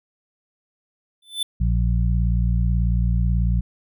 square tone with exponential growth, 3520 Hz, A7, in tune, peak -19 dBFS, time 1.22-1.43 s, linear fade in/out 5 ms, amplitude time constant 44 ms
harmonic tone, 58.27 Hz, A#1, in tune, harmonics 1 / 2 / 3, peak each -18 / -23 / -26 dBFS, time 1.6-3.61 s, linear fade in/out 10 ms
effects none

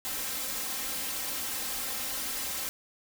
white noise with comb filter, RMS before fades -34 dBFS, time 0.05-2.69 s, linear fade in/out 0 ms, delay 3.8 ms, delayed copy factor +0.75, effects none

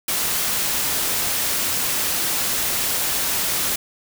white noise, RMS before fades -22 dBFS, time 0.08-3.76 s, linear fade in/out 5 ms, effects none

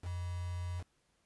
sine tone with quantisation, 88.5 Hz, F2, 23 cents sharp, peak -36 dBFS, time 0.02-0.84 s, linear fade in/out 50 ms, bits 8, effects pink hiss -75 dBFS RMS until 1.25 s + resampled to 24000 Hz

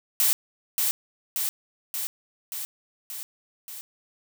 blue noise with echo, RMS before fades -21 dBFS, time 0.2-0.33 s, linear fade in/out 0 ms, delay 580 ms, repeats 6, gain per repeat -3 dB, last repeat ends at 3.81 s, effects none

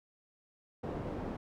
white low-pass noise, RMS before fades -39 dBFS, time 0.83-1.37 s, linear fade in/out 10 ms, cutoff 460 Hz, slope 12 dB/octave, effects none

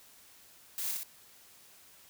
blue noise with echo, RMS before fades -36 dBFS, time 0.78-0.91 s, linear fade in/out 0 ms, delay 61 ms, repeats 2, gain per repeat -2 dB, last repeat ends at 1.032 s, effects white hiss -58 dBFS RMS until 2.09 s

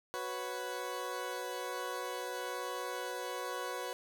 20% pulse chord, F# suspended fourth, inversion none, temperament equal, 370 / 493.9 / 554.4 Hz, F#4 / B4 / C#5, 0 / 0 / 0 cents, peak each -38 / -35 / -39 dBFS, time 0.14-3.93 s, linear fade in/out 0 ms, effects none

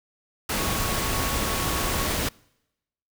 sine tone in noise, 1108.7 Hz, C#6, in tune, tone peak -34 dBFS, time 0.58-2.08 s, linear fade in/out 5 ms, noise pink, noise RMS -26 dBFS, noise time 0.49-2.29 s, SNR -11 dB, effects noise-tail reverb RT60 0.9 s tail -26 dB re dry

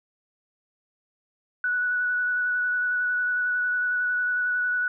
sine tone with vibrato, 1476 Hz, F#6, 5 cents flat, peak -22 dBFS, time 1.64-4.88 s, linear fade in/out 2 ms, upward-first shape square, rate 11 Hz, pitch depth 10 cents each way, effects none

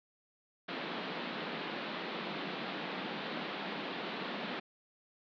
pink band-pass noise, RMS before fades -40 dBFS, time 0.68-4.6 s, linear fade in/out 10 ms, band 170 to 4100 Hz, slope 48 dB/octave, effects none

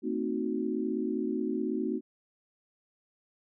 sine chord, A diminished seventh, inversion none, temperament equal with one note detuned, 225.8 / 261.6 / 311.1 / 370 Hz, A3 / C4 / Eb4 / Gb4, +45 / 0 / 0 / 0 cents, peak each -34 dBFS, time 0.02-2.01 s, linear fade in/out 50 ms, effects none

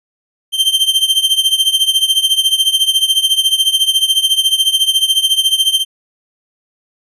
45% pulse tone with tremolo, 3136 Hz, G7, in tune, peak -6 dBFS, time 0.52-5.85 s, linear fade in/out 50 ms, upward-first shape triangle, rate 14 Hz, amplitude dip 90%, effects resampled to 32000 Hz

